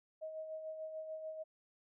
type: tone with tremolo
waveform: sine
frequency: 631 Hz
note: D#5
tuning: 24 cents sharp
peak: -40 dBFS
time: 0.21-1.44 s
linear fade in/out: 20 ms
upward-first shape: sine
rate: 6.8 Hz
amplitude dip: 45%
effects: none